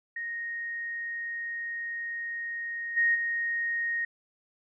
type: tone with level steps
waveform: sine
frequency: 1864.7 Hz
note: A#6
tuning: in tune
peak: -32 / -21 / -27 dBFS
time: 0.16-4.05 s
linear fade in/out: 5 ms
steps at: 2.96 / 3.14 s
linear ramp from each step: 20 ms
effects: none